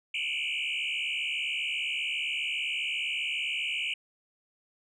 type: tone with frequency modulation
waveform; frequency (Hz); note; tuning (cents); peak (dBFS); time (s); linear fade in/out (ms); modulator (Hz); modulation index
sine; 2637; E7; 0; -27; 0.14-3.94; 5; 72.5; 5
effects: tanh soft clip ceiling -27 dBFS